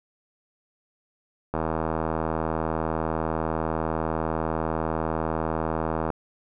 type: click train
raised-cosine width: 1 ms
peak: -12 dBFS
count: 366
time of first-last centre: 1.54-6.103 s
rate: 80 Hz
effects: none